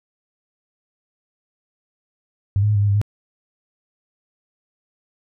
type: tone with pitch steps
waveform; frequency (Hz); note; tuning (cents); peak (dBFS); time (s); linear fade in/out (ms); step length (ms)
sine; 99.2 / 104.7 / 105.7 / 101.2 / 102.8 / 100.1 / 104; G2 / G#2 / G#2 / G#2 / G#2 / G2 / G#2; +21 / +15 / +31 / -44 / -17 / +37 / +3; -14; 2.56-3.015; 0; 65
effects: none